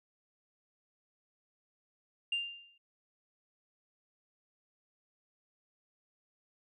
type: tone with exponential decay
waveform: sine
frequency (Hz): 2794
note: F7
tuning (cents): 0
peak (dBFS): -27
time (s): 2.32-2.78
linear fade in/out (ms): 5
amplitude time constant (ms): 100
effects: tanh soft clip ceiling -26 dBFS